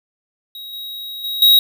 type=tone with level steps; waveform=square; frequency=3812 Hz; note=A#7; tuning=38 cents sharp; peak=-31 / -28 / -22 / -8 dBFS; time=0.55-1.59 s; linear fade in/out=2 ms; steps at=0.73 / 1.24 / 1.42 s; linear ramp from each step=2 ms; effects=none